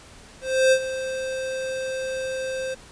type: tone with ADSR envelope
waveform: square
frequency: 523.3 Hz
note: C5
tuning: in tune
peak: -14 dBFS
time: 0.41-2.75 s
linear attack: 310 ms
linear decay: 67 ms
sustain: -13 dB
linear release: 17 ms
effects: pink hiss -47 dBFS RMS until 2.91 s + resampled to 22050 Hz